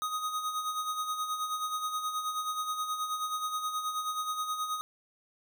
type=tone with tremolo; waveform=square; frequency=1250 Hz; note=D#6; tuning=8 cents sharp; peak=-30 dBFS; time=0.02-4.81 s; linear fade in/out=0 ms; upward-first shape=sine; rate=9.4 Hz; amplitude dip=55%; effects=none